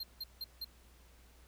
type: tone bursts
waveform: square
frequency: 4186 Hz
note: C8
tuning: in tune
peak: -39 dBFS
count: 4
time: 0-0.646 s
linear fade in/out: 5 ms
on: 34 ms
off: 170 ms
effects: added 60 Hz sine -60 dBFS peak until 1.47 s + pink hiss -65 dBFS RMS until 1.47 s